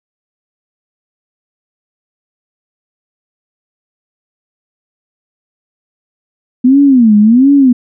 sine tone with vibrato, 242.7 Hz, B3, 30 cents flat, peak -3 dBFS, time 6.64-7.73 s, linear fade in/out 10 ms, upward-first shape sine, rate 1.4 Hz, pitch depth 270 cents each way, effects none

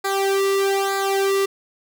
sawtooth tone with flanger, 392 Hz, G4, in tune, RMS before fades -20 dBFS, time 0.04-1.46 s, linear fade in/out 10 ms, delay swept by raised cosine 0.34 to 1.34 ms, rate 1.1 Hz, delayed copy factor -0.95, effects none

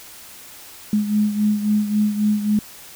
sine beating tone pair, 209.4 / 213.1 Hz, G#3 / G#3, +15 / +45 cents, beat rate 3.7 Hz, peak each -17 / -23 dBFS, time 0.93-2.59 s, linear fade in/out 2 ms, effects white hiss -41 dBFS RMS until 2.95 s

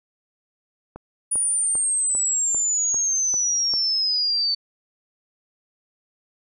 click train, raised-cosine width 1 ms, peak -22 dBFS, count 8, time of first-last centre 0.96-3.738 s, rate 2.52 Hz
sine exponential sweep, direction down, 9720 to 4515 Hz, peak -19 dBFS, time 1.31-4.55 s, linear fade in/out 10 ms
effects none

